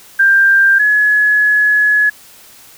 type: tone pair in turn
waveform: sine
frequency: 1587 / 1694.4 Hz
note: G6 / G#6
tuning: +21 / +34 cents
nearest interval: minor second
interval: 113 cents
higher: second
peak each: -6 / -8 dBFS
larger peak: first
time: 0.19-0.79 / 0.79-2.1 s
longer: second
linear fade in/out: 10 ms
effects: white hiss -41 dBFS RMS until 2.77 s

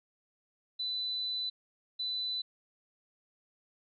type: tone bursts at uneven times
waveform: sine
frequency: 3996 Hz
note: B7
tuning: 20 cents sharp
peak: -32 dBFS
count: 2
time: 0.79-1.5 / 1.99-2.42 s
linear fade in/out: 10 ms
effects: none

